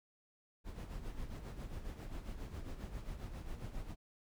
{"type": "noise with tremolo", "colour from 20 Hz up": "brown", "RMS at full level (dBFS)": -42, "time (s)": [0.64, 3.96], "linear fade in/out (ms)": 50, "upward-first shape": "sine", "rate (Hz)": 7.4, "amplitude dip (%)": 60, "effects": []}